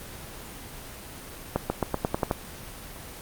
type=accelerating click train; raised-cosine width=1 ms; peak=-9 dBFS; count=8; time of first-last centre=1.56-2.312 s; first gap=140 ms; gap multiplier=0.91; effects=pink hiss -41 dBFS RMS until 3.21 s + Opus 24 kbps